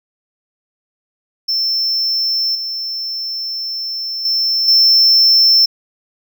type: tone with level steps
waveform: triangle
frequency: 5340 Hz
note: E8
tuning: 22 cents sharp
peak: -13 / -19 / -12 / -6 dBFS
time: 1.48-5.66 s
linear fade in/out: 10 ms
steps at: 2.55 / 4.25 / 4.68 s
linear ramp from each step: 2 ms
effects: none